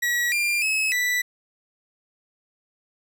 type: tone with pitch steps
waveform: 40% pulse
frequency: 1923 / 2392 / 2577 / 1972 Hz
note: B6 / D7 / E7 / B6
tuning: -47 / +31 / -40 / -3 cents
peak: -20 dBFS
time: 0.02-1.22 s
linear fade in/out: 10 ms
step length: 300 ms
effects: none